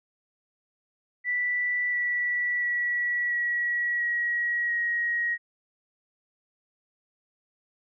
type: tone with pitch steps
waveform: sine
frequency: 1969 / 1953.1 / 1937.4 / 1921.8 / 1906.3 / 1891 Hz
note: B6 / B6 / B6 / B6 / A#6 / A#6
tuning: -6 / -20 / -34 / -48 / +38 / +24 cents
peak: -24 dBFS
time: 1.24-5.38 s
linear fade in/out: 50 ms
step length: 690 ms
effects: none